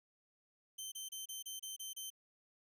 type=tone bursts; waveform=15% pulse; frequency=3100 Hz; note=G7; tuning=20 cents flat; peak=-36 dBFS; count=8; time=0.78-2.103 s; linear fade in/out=10 ms; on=140 ms; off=29 ms; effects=none